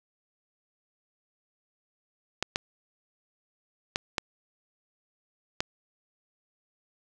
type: clicks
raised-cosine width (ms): 0.2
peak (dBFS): -9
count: 5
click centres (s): 2.426 / 2.559 / 3.959 / 4.182 / 5.605
effects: none